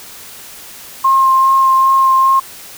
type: tone with vibrato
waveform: sine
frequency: 1064 Hz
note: C6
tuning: 29 cents sharp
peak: -7 dBFS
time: 1.04-2.4 s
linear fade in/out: 10 ms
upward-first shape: sine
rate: 2.5 Hz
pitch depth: 12 cents each way
effects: white hiss -34 dBFS RMS until 2.77 s